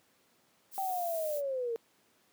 violet noise, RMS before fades -43 dBFS, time 0.71-1.42 s, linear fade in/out 50 ms
sine linear sweep, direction down, 784 to 450 Hz, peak -31 dBFS, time 0.78-1.76 s, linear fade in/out 0 ms
effects pink hiss -68 dBFS RMS until 2.32 s + high-pass 200 Hz 12 dB/octave

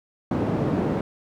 white band-pass noise, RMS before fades -24 dBFS, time 0.31-1.01 s, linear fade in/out 2 ms, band 120 to 360 Hz, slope 12 dB/octave, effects none

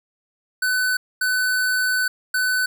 square tone bursts at uneven times, 1505 Hz, F#6, 29 cents sharp, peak -19 dBFS, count 3, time 0.62-0.97 / 1.21-2.08 / 2.34-2.66 s, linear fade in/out 5 ms, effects 9-bit

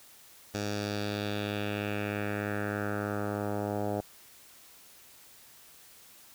10% pulse tone with low-pass filter sweep, 103.2 Hz, G#2, 10 cents flat, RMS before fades -33 dBFS, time 0.54-4.01 s, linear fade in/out 5 ms, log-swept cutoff 6100 to 750 Hz, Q 2.4, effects white hiss -55 dBFS RMS until 6.34 s

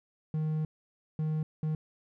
triangle tone bursts at uneven times, 155.56 Hz, D#3, in tune, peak -26 dBFS, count 3, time 0.34-0.65 / 1.19-1.43 / 1.63-1.75 s, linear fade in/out 2 ms, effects none

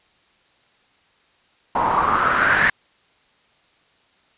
white noise with low-pass filter sweep, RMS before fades -18 dBFS, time 1.75-2.7 s, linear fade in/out 5 ms, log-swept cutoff 910 to 1800 Hz, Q 5.9, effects white hiss -59 dBFS RMS until 4.37 s + resampled to 8000 Hz

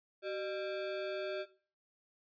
square ring-modulated tone, 493.9 Hz, B4, in tune, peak -34 dBFS, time 0.22-1.46 s, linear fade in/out 50 ms, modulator 114 Hz, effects noise-tail reverb RT60 0.4 s tail -17 dB re dry + resampled to 11025 Hz

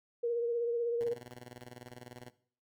sine tone with vibrato, 470.8 Hz, A#4, 17 cents sharp, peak -29 dBFS, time 0.23-1.14 s, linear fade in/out 10 ms, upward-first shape triangle, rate 16 Hz, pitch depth 34 cents each way
10% pulse tone with tremolo, 123.47 Hz, B2, in tune, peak -37 dBFS, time 1.01-2.3 s, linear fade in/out 0 ms, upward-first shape square, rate 20 Hz, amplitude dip 80%
effects noise-tail reverb RT60 0.5 s tail -18 dB re dry

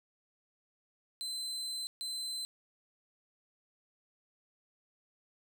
35% pulse tone bursts at uneven times, 4060 Hz, B7, 47 cents sharp, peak -35 dBFS, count 2, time 1.21-1.87 / 2.01-2.45 s, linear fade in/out 0 ms, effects none

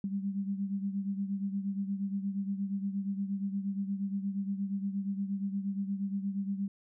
sine beating tone pair, 196 / 204.5 Hz, G3 / G#3, 0 / -26 cents, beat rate 8.5 Hz, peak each -32 / -38 dBFS, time 0.04-6.68 s, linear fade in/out 2 ms, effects none

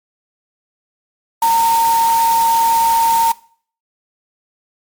sine tone in noise, 916 Hz, A#5, 31 cents flat, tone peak -10 dBFS, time 1.42-3.32 s, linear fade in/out 5 ms, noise white, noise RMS -24 dBFS, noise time 1.42-3.32 s, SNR +11 dB, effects noise-tail reverb RT60 0.5 s tail -21 dB re dry + MP3 96 kbps

